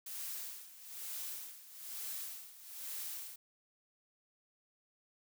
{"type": "noise with tremolo", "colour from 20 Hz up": "blue", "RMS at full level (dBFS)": -42, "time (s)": [0.06, 3.36], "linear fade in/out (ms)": 5, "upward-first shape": "sine", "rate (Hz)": 1.1, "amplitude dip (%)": 80, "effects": []}